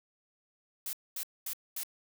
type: noise bursts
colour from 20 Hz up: blue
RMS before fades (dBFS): -37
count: 4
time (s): 0.86-1.834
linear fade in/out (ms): 2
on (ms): 71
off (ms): 230
effects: none